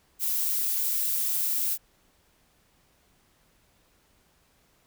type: noise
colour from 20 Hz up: violet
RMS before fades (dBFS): -27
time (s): 0.19-1.78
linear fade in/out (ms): 50
effects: pink hiss -65 dBFS RMS until 4.86 s